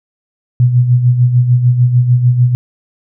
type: tone with tremolo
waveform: sine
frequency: 123.47 Hz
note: B2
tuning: in tune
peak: -4 dBFS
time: 0.6-2.55 s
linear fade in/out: 0 ms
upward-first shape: sine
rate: 6.7 Hz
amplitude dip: 60%
effects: none